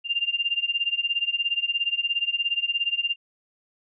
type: tone with tremolo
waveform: sine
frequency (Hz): 2794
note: F7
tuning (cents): 0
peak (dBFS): -19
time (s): 0.04-3.16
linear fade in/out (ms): 50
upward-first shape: sine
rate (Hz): 17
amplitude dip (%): 90
effects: none